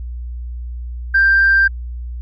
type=tone; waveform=sine; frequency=1579 Hz; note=G6; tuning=12 cents sharp; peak=-8 dBFS; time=1.14-1.68 s; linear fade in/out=10 ms; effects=tanh soft clip ceiling -5 dBFS + added 60 Hz sine -24 dBFS peak until 2.21 s